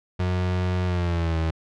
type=tone with pitch glide; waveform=35% pulse; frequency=90.9 to 80.98 Hz; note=F#2 to E2; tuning=-30 to -30 cents; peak=-20 dBFS; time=0.19-1.51 s; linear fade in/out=10 ms; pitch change=-200 cents; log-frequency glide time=0.85-1.37 s; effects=low-pass 4000 Hz 12 dB/octave